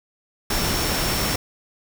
sine tone in noise, 5440 Hz, F8, 46 cents flat, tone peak -30 dBFS, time 0.5-1.36 s, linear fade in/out 5 ms, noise pink, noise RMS -23 dBFS, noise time 0.5-1.36 s, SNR -10 dB, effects none

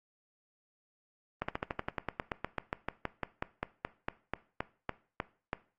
slowing click train, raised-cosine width 0.5 ms, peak -17 dBFS, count 26, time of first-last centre 1.42-5.531 s, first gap 65 ms, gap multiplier 1.07, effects noise-tail reverb RT60 0.4 s tail -18 dB re dry + Opus 24 kbps

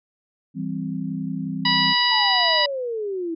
sine chord, C major, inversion first, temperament equal, 164.81 / 196 / 261.6 Hz, E3 / G3 / C4, 0 / 0 / 0 cents, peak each -29 dBFS, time 0.54-1.95 s, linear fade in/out 50 ms
harmonic tone, 977 Hz, B5, 19 cents flat, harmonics 1 / 2 / 3 / 4 / 5, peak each -23 / -23 / -23 / -23 / -23 dBFS, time 1.65-2.66 s, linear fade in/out 5 ms
sine exponential sweep, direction down, 914 to 321 Hz, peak -24 dBFS, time 2.11-3.35 s, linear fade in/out 10 ms
effects none

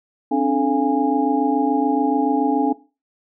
sine tone cluster, 267.8 / 294.8 / 435.8 / 693 / 822 Hz, C4 / D4 / A4 / F5 / G#5, +40 / +7 / -17 / -14 / -18 cents, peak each -20 / -20 / -25 / -29 / -22 dBFS, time 0.31-2.73 s, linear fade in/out 10 ms, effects noise-tail reverb RT60 0.3 s tail -18 dB re dry

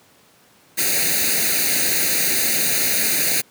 white noise with comb filter, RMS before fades -19 dBFS, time 0.77-3.42 s, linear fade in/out 20 ms, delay 0.46 ms, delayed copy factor +0.85, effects pink hiss -53 dBFS RMS until 3.5 s + high-pass 150 Hz 12 dB/octave

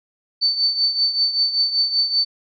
sine tone with tremolo, 4533 Hz, C#8, 38 cents sharp, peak -13 dBFS, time 0.41-2.25 s, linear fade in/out 20 ms, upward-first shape triangle, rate 5.2 Hz, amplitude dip 75%, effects none

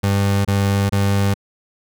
30% pulse tone bursts, 99.5 Hz, G2, 26 cents sharp, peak -12 dBFS, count 3, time 0.03-1.342 s, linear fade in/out 10 ms, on 420 ms, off 26 ms, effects none

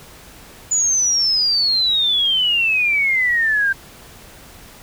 sine exponential sweep, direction down, 7000 to 1568 Hz, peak -14 dBFS, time 0.71-3.73 s, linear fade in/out 10 ms, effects pink hiss -42 dBFS RMS until 4.82 s

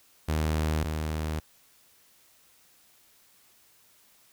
sawtooth tone pair in turn, 77.78 / 77.78 Hz, D#2 / D#2, 0 / 0 cents, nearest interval unison, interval 0 cents, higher neither, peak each -21 / -25 dBFS, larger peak first, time 0.28-0.84 / 0.84-1.4 s, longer neither, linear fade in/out 10 ms, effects white hiss -61 dBFS RMS until 4.32 s

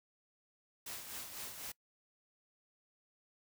white noise with tremolo, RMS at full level -44 dBFS, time 0.86-1.72 s, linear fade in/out 5 ms, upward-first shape sine, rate 4 Hz, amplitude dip 50%, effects noise-tail reverb RT60 0.1 s tail -23 dB re dry

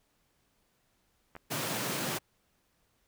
clicks, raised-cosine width 0.5 ms, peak -30 dBFS, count 2, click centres 1.353 / 1.365 s
pink high-pass noise, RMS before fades -34 dBFS, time 1.5-2.19 s, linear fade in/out 20 ms, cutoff 110 Hz, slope 96 dB/octave
effects pink hiss -73 dBFS RMS until 3.07 s

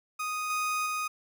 30% pulse tone with level steps, 1244.5 Hz, D#6, in tune, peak -28 / -25 / -27 dBFS, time 0.19-1.08 s, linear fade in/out 10 ms, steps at 0.5 / 0.86 s, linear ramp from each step 2 ms, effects none

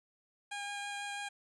15% pulse tone with vibrato, 811 Hz, G#5, 41 cents flat, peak -32 dBFS, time 0.51-1.29 s, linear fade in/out 10 ms, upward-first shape sine, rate 6.1 Hz, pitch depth 8 cents each way, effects resampled to 24000 Hz + 12-bit

